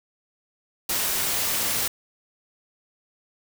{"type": "noise", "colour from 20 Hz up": "white", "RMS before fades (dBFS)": -25, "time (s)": [0.89, 1.88], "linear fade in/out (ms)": 5, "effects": []}